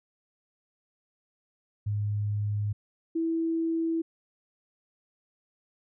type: tone pair in turn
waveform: sine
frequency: 103.83 / 328.1 Hz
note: G#2 / E4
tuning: 0 / -8 cents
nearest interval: octave + minor sixth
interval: 1992 cents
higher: second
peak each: -26 / -25 dBFS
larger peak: second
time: 1.86-2.73 / 3.15-4.02 s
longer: neither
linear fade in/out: 10 ms
effects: none